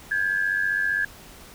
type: tone pair together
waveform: sine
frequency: 1602 / 1697.3 Hz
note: G6 / G#6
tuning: +37 / +37 cents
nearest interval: minor second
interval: 100 cents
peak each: -24 dBFS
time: 0.11-1.05 s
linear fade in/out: 5 ms
effects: pink hiss -46 dBFS RMS until 1.54 s